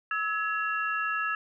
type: tone cluster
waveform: sine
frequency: 1300 / 1685 / 2736 Hz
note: E6 / G#6 / F7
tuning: -24 / +25 / -36 cents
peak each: -30 / -30 / -36 dBFS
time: 0.11-1.35 s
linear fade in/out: 2 ms
effects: none